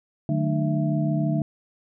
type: tone cluster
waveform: sine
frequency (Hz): 150.5 / 184.1 / 217 / 301.3 / 665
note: D3 / F#3 / A3 / D4 / E5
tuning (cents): +43 / -8 / -24 / +44 / +15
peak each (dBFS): -23 / -30 / -28 / -28 / -32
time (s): 0.29-1.42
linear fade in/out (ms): 2
effects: none